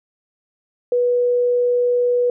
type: tone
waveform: sine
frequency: 488.7 Hz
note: B4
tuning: 18 cents flat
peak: -14 dBFS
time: 0.92-2.3 s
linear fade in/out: 2 ms
effects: none